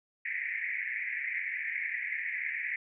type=band-pass noise; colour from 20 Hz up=pink; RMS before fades=-35 dBFS; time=0.25-2.76 s; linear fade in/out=5 ms; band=1800 to 2300 Hz; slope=96 dB/octave; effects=none